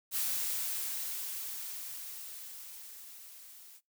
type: noise with level ramp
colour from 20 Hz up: blue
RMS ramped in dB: -32 to -54 dBFS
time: 0.11-3.81 s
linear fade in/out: 50 ms
effects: noise-tail reverb RT60 0.2 s tail -24 dB re dry